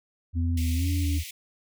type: tone with vibrato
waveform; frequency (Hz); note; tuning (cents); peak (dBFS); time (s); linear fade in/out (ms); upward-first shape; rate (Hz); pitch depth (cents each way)
sine; 82; E2; -9; -23; 0.33-1.24; 50; square; 2.1; 55
type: tone with pitch glide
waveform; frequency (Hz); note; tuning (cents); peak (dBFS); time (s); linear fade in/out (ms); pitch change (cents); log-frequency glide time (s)
sine; 251.5 to 285.6; B3 to D4; +32 to -48; -31; 0.35-1.19; 20; +220; 0.73-0.89
type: high-pass noise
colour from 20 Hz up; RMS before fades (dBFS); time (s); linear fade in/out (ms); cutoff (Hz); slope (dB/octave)
pink; -40; 0.57-1.31; 5; 2000; 96
effects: none